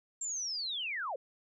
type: linear sweep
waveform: sine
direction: down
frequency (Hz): 7459 to 467.8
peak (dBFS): -34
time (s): 0.21-1.16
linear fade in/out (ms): 5
effects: none